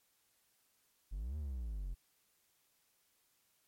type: exponential two-way sweep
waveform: triangle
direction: up then down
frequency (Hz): 41.85 to 77.78 to 41.85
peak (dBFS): -36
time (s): 1.11-1.95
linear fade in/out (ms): 20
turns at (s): 1.37
effects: white hiss -75 dBFS RMS until 3.67 s + MP3 64 kbps